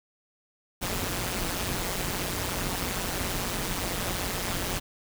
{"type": "noise with amplitude modulation", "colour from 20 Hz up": "pink", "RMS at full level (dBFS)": -27, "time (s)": [0.81, 4.8], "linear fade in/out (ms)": 20, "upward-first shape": "sine", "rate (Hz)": 182, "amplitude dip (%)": 80, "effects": []}